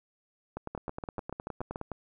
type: two click trains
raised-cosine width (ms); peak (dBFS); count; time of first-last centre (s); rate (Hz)
1; -22 / -22; 8 / 14; 0.75-1.759 / 0.57-1.917; 6.94 / 9.65
effects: none